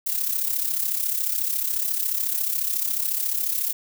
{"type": "noise with amplitude modulation", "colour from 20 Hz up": "violet", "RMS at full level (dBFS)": -22, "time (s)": [0.06, 3.73], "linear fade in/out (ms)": 10, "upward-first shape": "sine", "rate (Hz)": 34.1, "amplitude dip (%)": 65, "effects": []}